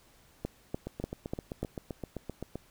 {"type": "two click trains", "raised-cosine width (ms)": 2, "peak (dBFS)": [-23, -19], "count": [14, 5], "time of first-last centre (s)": [[0.87, 2.556], [0.45, 1.63]], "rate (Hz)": [7.71, 3.39], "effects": ["pink hiss -62 dBFS RMS until 2.7 s"]}